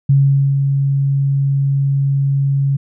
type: tone with ADSR envelope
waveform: sine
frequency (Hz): 138.4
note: C#3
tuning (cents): -2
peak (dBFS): -7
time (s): 0.09-2.77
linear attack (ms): 7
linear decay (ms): 450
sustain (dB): -5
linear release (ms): 11
effects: none